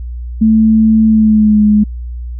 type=tone with pitch glide; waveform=sine; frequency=220 to 210.2 Hz; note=A3 to G#3; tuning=0 to +21 cents; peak=-5 dBFS; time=0.41-1.84 s; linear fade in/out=10 ms; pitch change=-79 cents; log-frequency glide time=1.07-1.63 s; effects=added 60 Hz sine -20 dBFS peak until 2.39 s